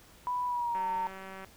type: tone with pitch glide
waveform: sine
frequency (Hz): 987.8 to 916.3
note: B5 to A#5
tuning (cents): 0 to -30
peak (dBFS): -29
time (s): 0.27-1.07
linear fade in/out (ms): 0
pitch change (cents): -130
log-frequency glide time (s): 0.46-0.87
type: click train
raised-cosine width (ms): 0.5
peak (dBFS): -30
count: 134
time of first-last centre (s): 0.75-1.446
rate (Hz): 191
effects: pink hiss -57 dBFS RMS until 1.56 s